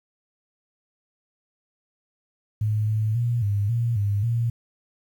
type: tone with pitch steps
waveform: sine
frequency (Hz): 107.1 / 108.6 / 119.2 / 101.7 / 117.5 / 101.6 / 117.1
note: A2 / A2 / A#2 / G#2 / A#2 / G#2 / A#2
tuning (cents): -46 / -22 / +39 / -36 / +14 / -38 / +8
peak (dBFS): -20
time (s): 2.61-4.5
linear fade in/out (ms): 5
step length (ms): 270
effects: 9-bit